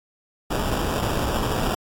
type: noise with sample-and-hold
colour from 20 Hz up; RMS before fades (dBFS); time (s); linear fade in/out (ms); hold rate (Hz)
pink; -24; 0.5-1.75; 10; 2100
effects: AAC 64 kbps